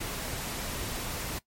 pink noise, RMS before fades -35 dBFS, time 0-1.39 s, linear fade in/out 10 ms, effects noise-tail reverb RT60 0.1 s tail -18 dB re dry + MP3 64 kbps

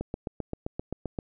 click train, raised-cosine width 2 ms, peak -18 dBFS, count 10, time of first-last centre 0.01-1.188 s, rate 7.64 Hz, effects none

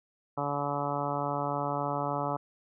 harmonic tone, 143.5 Hz, D3, 40 cents flat, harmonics 1 / 2 / 3 / 4 / 5 / 6 / 7 / 8 / 9, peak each -37 / -38 / -40 / -36 / -36 / -36 / -38 / -39 / -39 dBFS, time 0.37-2.37 s, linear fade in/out 10 ms, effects none

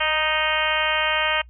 harmonic tone with a mistuned harmonic, 311.1 Hz, D#4, in tune, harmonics 2 / 3 / 4 / 5 / 6 / 7 / 8 / 9 / 10, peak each -28 / -28 / -28 / -28 / -28 / -28 / -28 / -28 / -28 dBFS, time 0-1.42 s, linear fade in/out 10 ms, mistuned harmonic 2, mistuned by -16 cents, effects noise-tail reverb RT60 0.1 s tail -24 dB re dry + added 60 Hz sine -43 dBFS peak until 1.49 s

